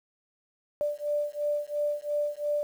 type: beating tone pair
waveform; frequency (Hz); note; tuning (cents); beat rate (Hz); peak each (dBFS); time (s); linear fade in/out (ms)
sine; 587.3 / 590.2; D5 / D5; 0 / +8; 2.9; -30; 0.81-2.63; 0
effects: 9-bit